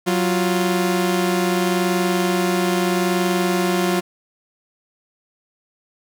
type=tone pair together; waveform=sawtooth; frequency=184.98 / 349.2 Hz; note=F#3 / F4; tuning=0 / 0 cents; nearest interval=major seventh; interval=1100 cents; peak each=-16 dBFS; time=0.06-4.01 s; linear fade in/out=20 ms; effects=none